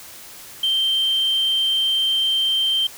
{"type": "tone", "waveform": "sine", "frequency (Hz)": 3136, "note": "G7", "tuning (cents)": 0, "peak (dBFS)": -15, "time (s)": [0.63, 2.87], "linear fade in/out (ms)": 5, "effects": ["tanh soft clip ceiling -14 dBFS", "white hiss -40 dBFS RMS until 2.97 s"]}